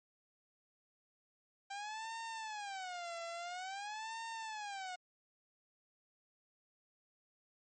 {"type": "tone with vibrato", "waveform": "sawtooth", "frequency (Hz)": 784, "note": "G5", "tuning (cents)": 0, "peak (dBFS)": -38, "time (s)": [1.7, 4.96], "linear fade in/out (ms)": 10, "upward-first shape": "sine", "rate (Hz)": 0.49, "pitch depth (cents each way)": 260, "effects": ["MP3 32 kbps"]}